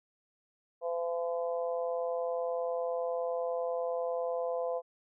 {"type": "harmonic tone", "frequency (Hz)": 169.9, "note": "F3", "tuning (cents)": -47, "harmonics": [3, 4, 5, 6], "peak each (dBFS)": [-32, -36, -46, -44], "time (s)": [0.81, 4.82], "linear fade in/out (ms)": 50, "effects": []}